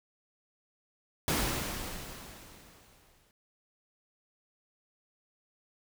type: noise with exponential decay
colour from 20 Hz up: pink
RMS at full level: -28 dBFS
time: 1.28-3.31 s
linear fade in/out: 1 ms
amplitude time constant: 440 ms
effects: none